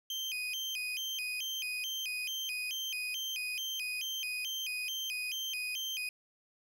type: tone with vibrato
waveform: 35% pulse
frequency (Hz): 2794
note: F7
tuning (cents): 0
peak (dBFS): -33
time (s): 0.1-6.09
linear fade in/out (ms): 2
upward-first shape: square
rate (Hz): 2.3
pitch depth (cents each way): 200
effects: none